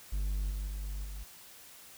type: tone with level steps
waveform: triangle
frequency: 49.51 Hz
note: G1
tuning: 18 cents sharp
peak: -28 / -31 / -33 / -37 dBFS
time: 0.12-1.24 s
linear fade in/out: 10 ms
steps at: 0.5 / 0.67 / 1.04 s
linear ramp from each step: 10 ms
effects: white hiss -53 dBFS RMS until 1.97 s